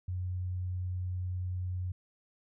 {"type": "tone", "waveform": "sine", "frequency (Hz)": 91, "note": "F#2", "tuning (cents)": -28, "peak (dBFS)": -32, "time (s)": [0.08, 1.92], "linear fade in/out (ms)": 5, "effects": []}